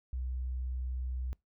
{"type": "tone", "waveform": "sine", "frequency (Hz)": 63.2, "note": "B1", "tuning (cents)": 41, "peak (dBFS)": -33, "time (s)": [0.13, 1.33], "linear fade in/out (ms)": 0, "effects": ["noise-tail reverb RT60 0.2 s tail -25 dB re dry"]}